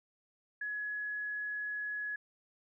sine tone, 1687 Hz, G#6, 27 cents sharp, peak -35 dBFS, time 0.61-2.16 s, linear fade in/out 5 ms, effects none

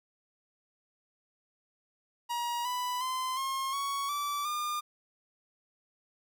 45% pulse tone with pitch steps, 953 / 991.2 / 1030.9 / 1072.2 / 1115.1 / 1159.8 / 1206.3 Hz, A#5 / B5 / C6 / C6 / C#6 / D6 / D6, +38 / +6 / -26 / +42 / +10 / -22 / +46 cents, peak -31 dBFS, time 2.29-4.81 s, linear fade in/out 20 ms, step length 360 ms, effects none

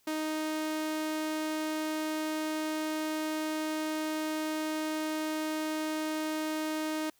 sawtooth tone, 311.1 Hz, D#4, in tune, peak -27 dBFS, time 0.07-7.1 s, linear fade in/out 5 ms, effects white hiss -68 dBFS RMS until 7.19 s

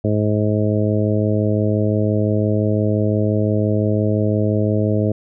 harmonic tone, 105.8 Hz, G#2, 33 cents sharp, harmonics 1 / 2 / 3 / 4 / 5 / 6, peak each -18 / -21 / -23 / -24 / -25 / -26 dBFS, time 0.04-5.12 s, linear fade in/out 5 ms, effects none

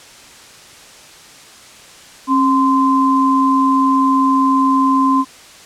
sine tone pair together, 270 / 1035 Hz, C#4 / C6, -45 / -19 cents, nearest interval octave + major seventh, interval 2326 cents, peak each -13 dBFS, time 2.27-5.25 s, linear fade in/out 50 ms, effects white hiss -40 dBFS RMS until 5.65 s + low-pass 8000 Hz 12 dB/octave

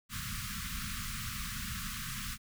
pink band-stop noise, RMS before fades -39 dBFS, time 0.09-2.38 s, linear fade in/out 50 ms, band 240 to 1100 Hz, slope 96 dB/octave, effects none

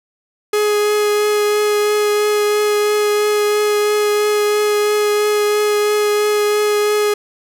45% pulse tone with vibrato, 418.2 Hz, G#4, 12 cents sharp, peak -13 dBFS, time 0.53-7.14 s, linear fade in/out 5 ms, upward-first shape triangle, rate 3 Hz, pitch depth 11 cents each way, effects none

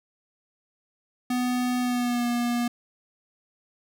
square tone with pitch glide, 248.4 to 239.9 Hz, B3 to A#3, +10 to +50 cents, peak -24 dBFS, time 1.3-2.68 s, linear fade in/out 5 ms, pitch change -60 cents, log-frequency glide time 1.8-2.27 s, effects none

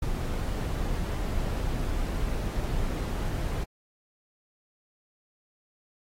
brown noise, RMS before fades -29 dBFS, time 0.02-3.64 s, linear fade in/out 5 ms, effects AAC 48 kbps

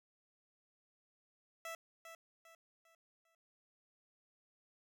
15% pulse tone with echo, 659.3 Hz, E5, in tune, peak -37 dBFS, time 1.65-1.75 s, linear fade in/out 2 ms, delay 400 ms, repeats 4, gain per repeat -8 dB, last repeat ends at 3.35 s, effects none

